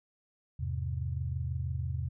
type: chord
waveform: sine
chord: E augmented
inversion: none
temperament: just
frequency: 82.41 / 103.01 / 128.76 Hz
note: E2 / G#2 / B#2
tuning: 0 / -14 / -27 cents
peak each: -34 / -39 / -35 dBFS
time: 0.59-2.09 s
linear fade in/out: 10 ms
effects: none